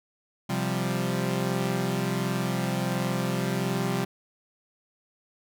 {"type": "chord", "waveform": "sawtooth", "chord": "C suspended fourth", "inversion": "none", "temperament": "equal", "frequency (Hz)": [130.81, 174.61, 196], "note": ["C3", "F3", "G3"], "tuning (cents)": [0, 0, 0], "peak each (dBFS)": -26, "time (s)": [0.49, 4.05], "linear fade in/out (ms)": 10, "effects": []}